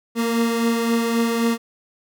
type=beating tone pair; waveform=30% pulse; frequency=230.9 / 234.7 Hz; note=A#3 / A#3; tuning=-16 / +12 cents; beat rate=3.8 Hz; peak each=-16 / -24 dBFS; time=0.15-1.58 s; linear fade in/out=50 ms; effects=none